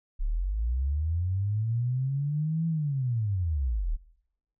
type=linear two-way sweep; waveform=sine; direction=up then down; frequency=32.41 to 166.2 to 32.41 Hz; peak=-25 dBFS; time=0.19-3.97 s; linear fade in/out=20 ms; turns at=2.67 s; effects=noise-tail reverb RT60 0.8 s tail -20 dB re dry